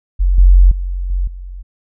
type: tone with level steps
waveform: sine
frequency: 45.22 Hz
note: F#1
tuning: 39 cents flat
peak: -9 / -3 / -17 / -13 / -26 dBFS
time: 0.19-1.63 s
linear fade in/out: 20 ms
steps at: 0.38 / 0.71 / 1.1 / 1.27 s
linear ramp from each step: 5 ms
effects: none